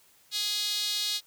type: tone with high-pass filter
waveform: sawtooth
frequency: 416.2 Hz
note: G#4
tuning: 4 cents sharp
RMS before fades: -30 dBFS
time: 0.31-1.21 s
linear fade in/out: 50 ms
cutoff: 3900 Hz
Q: 4.2
effects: white hiss -61 dBFS RMS until 1.26 s